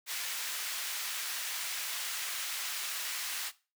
pink high-pass noise, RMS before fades -37 dBFS, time 0.06-3.52 s, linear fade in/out 50 ms, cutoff 1800 Hz, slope 12 dB/octave, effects noise-tail reverb RT60 0.3 s tail -17 dB re dry

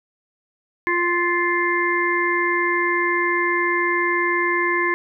harmonic tone, 349.2 Hz, F4, in tune, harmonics 1 / 3 / 5 / 6, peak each -23 / -23 / -23 / -23 dBFS, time 0.87-4.94 s, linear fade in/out 0 ms, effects none

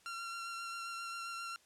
sawtooth tone with vibrato, 1370 Hz, F6, 34 cents flat, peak -37 dBFS, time 0.06-1.56 s, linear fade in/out 0 ms, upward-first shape sine, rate 7.5 Hz, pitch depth 15 cents each way, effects white hiss -67 dBFS RMS until 1.65 s + low-pass 9000 Hz 12 dB/octave

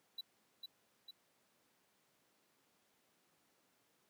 triangle tone with echo, 3951 Hz, B7, in tune, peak -40 dBFS, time 0.18-0.21 s, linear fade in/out 5 ms, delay 450 ms, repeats 2, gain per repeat -4 dB, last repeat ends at 1.11 s, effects pink hiss -75 dBFS RMS until 4.09 s + high-pass 200 Hz 12 dB/octave

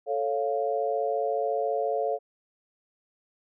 sine chord, A augmented, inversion none, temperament equal, 440 / 554.4 / 698.5 Hz, A4 / C#5 / E#5, 0 / 0 / 0 cents, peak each -29 / -29 / -29 dBFS, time 0.06-2.19 s, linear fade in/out 50 ms, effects none

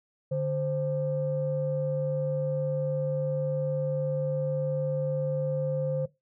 sine tone pair together, 146.83 / 523.2 Hz, D3 / C5, 0 / 0 cents, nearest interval octave + minor seventh, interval 2200 cents, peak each -28 dBFS, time 0.31-6.06 s, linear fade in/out 10 ms, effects noise-tail reverb RT60 0.2 s tail -19 dB re dry + tanh soft clip ceiling -19 dBFS

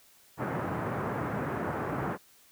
pink band-pass noise, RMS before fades -33 dBFS, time 0.37-2.18 s, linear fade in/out 50 ms, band 100 to 1600 Hz, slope 24 dB/octave, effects white hiss -60 dBFS RMS until 2.51 s

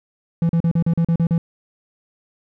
triangle tone bursts, 167.1 Hz, E3, 24 cents sharp, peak -12 dBFS, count 9, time 0.42-1.38 s, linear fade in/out 2 ms, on 72 ms, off 39 ms, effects none

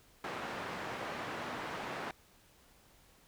white band-pass noise, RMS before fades -41 dBFS, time 0.24-2.11 s, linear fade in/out 2 ms, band 130 to 1500 Hz, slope 12 dB/octave, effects pink hiss -64 dBFS RMS until 3.27 s

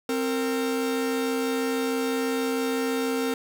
45% pulse tone pair together, 263.1 / 460 Hz, C4 / A#4, +10 / -23 cents, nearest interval minor seventh, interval 967 cents, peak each -27 dBFS, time 0.09-3.34 s, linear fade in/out 2 ms, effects none

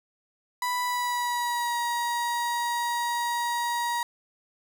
35% pulse tone with pitch glide, 987.8 to 950.9 Hz, B5 to A#5, 0 to +34 cents, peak -24 dBFS, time 0.62-4.03 s, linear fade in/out 2 ms, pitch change -66 cents, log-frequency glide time 0.83-1.78 s, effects none

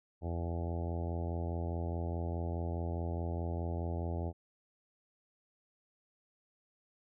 harmonic tone, 84.8 Hz, E2, 50 cents sharp, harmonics 1 / 2 / 3 / 4 / 5 / 6 / 7 / 8 / 9 / 10, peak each -35 / -43 / -46 / -45 / -47 / -50 / -48 / -49 / -50 / -53 dBFS, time 0.21-4.33 s, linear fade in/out 50 ms, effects none

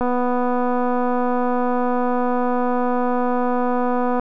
click train, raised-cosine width 1 ms, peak -9 dBFS, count 1035, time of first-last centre 0.01-4.196 s, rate 247 Hz, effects none

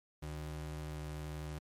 square ring-modulated tone, 110.9 Hz, A2, 14 cents sharp, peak -38 dBFS, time 0.22-1.59 s, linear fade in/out 10 ms, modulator 40.3 Hz, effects MP3 64 kbps

